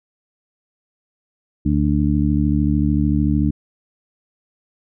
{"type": "harmonic tone", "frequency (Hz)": 73.42, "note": "D2", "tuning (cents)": 0, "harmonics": [1, 2, 3, 4], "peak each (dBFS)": [-20, -20, -20, -20], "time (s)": [1.65, 3.51], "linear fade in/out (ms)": 10, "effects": []}